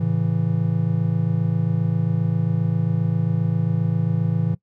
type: chord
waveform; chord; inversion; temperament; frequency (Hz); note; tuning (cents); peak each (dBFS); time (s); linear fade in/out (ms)
triangle; A major; none; just; 110 / 137.5 / 165; A2 / C#3 / E3; 0 / -14 / +2; -21 / -23 / -19; 0-4.55; 10
effects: noise-tail reverb RT60 0.1 s tail -22 dB re dry